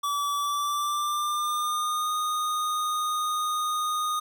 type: tone with pitch glide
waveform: square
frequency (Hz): 1151 to 1233.6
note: D6 to D#6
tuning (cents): -35 to -15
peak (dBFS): -26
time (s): 0.03-4.2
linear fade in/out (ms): 10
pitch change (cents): +120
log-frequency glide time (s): 0.36-2.12
effects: 10-bit